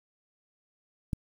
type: click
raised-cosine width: 5 ms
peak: -17 dBFS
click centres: 1.132 s
effects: 8-bit